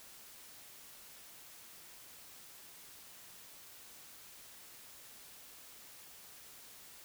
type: silence
effects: white hiss -55 dBFS RMS until 7.04 s